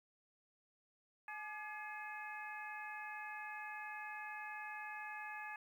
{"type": "harmonic tone with a mistuned harmonic", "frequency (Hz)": 424.4, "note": "G#4", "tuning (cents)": 38, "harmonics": [2, 3, 4, 5, 6], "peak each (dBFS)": [-49, -55, -48, -56, -52], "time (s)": [1.28, 5.56], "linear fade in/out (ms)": 2, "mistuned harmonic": 3, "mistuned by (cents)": -100, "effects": ["12-bit"]}